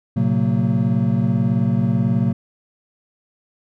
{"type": "tone cluster", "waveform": "triangle", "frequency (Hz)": [115.3, 133.7, 184.5, 227.9], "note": ["A#2", "C3", "F#3", "A#3"], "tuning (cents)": [-19, 38, -5, -39], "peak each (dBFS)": -19, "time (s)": [0.16, 2.33], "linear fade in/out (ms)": 10, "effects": []}